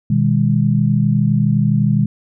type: chord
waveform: sine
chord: G# minor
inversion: first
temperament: equal with one note detuned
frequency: 123.47 / 155.56 / 203.1 Hz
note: B2 / D#3 / G#3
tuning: 0 / 0 / -38 cents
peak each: -16 dBFS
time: 0.1-2.06 s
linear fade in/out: 5 ms
effects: none